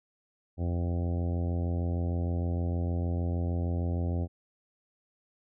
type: harmonic tone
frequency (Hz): 86.5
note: F2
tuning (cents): -16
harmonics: 1 / 2 / 3 / 4 / 5 / 6 / 7 / 8 / 9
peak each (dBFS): -28 / -36 / -38 / -42 / -46 / -45 / -46 / -49 / -50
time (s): 0.57-4.28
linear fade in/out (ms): 50
effects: none